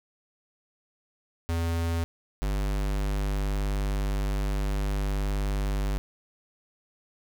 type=tone pair in turn; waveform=square; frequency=83.6 / 49.71 Hz; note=E2 / G1; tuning=+25 / +25 cents; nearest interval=major sixth; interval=900 cents; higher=first; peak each=-26 dBFS; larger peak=neither; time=1.49-2.04 / 2.42-5.98 s; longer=second; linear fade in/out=0 ms; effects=none